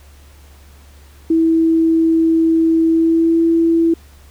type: tone with pitch glide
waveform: sine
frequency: 326 to 331.3 Hz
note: E4 to E4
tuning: -19 to +9 cents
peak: -10 dBFS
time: 1.3-3.94 s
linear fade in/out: 5 ms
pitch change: +28 cents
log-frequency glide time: 2.87-3.43 s
effects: added 71 Hz sine -41 dBFS peak until 4.3 s + pink hiss -49 dBFS RMS until 4.3 s